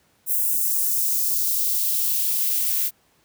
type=noise with high-pass filter sweep; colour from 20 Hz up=violet; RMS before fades=-22 dBFS; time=0.26-2.91 s; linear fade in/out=50 ms; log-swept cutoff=9400 to 1800 Hz; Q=1.2; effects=pink hiss -62 dBFS RMS until 3.24 s + high-pass 80 Hz 12 dB/octave